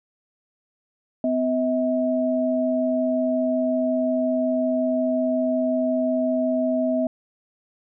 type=tone pair together; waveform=sine; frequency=253.3 / 641.2 Hz; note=B3 / E5; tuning=+44 / -48 cents; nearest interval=octave + major third; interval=1608 cents; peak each=-22 dBFS; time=1.24-7.07 s; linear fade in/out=2 ms; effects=none